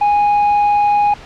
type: tone with tanh clipping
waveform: sine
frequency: 825 Hz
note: G#5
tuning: 12 cents flat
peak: -11 dBFS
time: 0.01-1.14 s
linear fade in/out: 5 ms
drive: 4 dB
effects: pink hiss -36 dBFS RMS until 1.25 s + low-pass 4000 Hz 12 dB/octave